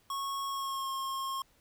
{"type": "tone with pitch glide", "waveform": "square", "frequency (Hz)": [1100, 1075.5], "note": ["C#6", "C6"], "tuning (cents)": [-14, 47], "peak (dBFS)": -34, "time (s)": [0.1, 1.42], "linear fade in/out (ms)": 2, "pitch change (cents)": -39, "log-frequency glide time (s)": [0.47, 0.89], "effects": ["pink hiss -67 dBFS RMS until 1.6 s"]}